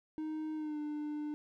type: tone with pitch glide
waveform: triangle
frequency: 311.1 to 298.8 Hz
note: D#4 to D4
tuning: 0 to +30 cents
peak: -34 dBFS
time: 0.18-1.34 s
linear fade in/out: 0 ms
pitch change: -70 cents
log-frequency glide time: 0.55-0.78 s
effects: none

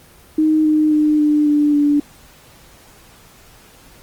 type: tone with pitch steps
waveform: sine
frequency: 311.1 / 307 / 302.9 / 298.9 / 295 / 291.1 Hz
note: D#4 / D#4 / D#4 / D4 / D4 / D4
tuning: 0 / -23 / -46 / +31 / +8 / -15 cents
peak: -11 dBFS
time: 0.38-2 s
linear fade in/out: 5 ms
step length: 270 ms
effects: pink hiss -46 dBFS RMS until 4.02 s + Opus 24 kbps

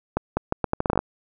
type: accelerating click train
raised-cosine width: 1 ms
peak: -7 dBFS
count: 12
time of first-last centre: 0.17-0.991 s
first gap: 200 ms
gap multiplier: 0.77
effects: none

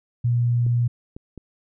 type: tone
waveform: sine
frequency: 120 Hz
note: B2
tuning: 49 cents flat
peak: -17 dBFS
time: 0.24-0.88 s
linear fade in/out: 10 ms
type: clicks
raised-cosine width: 3 ms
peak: -24 dBFS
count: 3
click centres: 0.665 / 1.165 / 1.377 s
effects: none

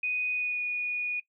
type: tone with pitch glide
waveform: sine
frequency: 2489 to 2459 Hz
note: D#7 to D#7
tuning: 0 to -21 cents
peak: -27 dBFS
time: 0.03-1.2 s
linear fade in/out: 5 ms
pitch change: -21 cents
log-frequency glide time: 0.32-0.62 s
effects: noise-tail reverb RT60 0.1 s tail -20 dB re dry

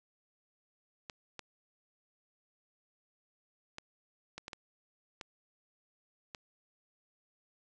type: clicks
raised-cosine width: 0.2 ms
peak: -25 dBFS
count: 8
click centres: 1.098 / 1.393 / 3.784 / 4.38 / 4.481 / 4.532 / 5.212 / 6.348 s
effects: resampled to 22050 Hz

